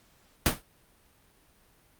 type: noise with exponential decay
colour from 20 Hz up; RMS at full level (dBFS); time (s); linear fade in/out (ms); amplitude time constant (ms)
pink; -18; 0.46-0.62; 1; 33
effects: pink hiss -63 dBFS RMS until 1.99 s + Opus 48 kbps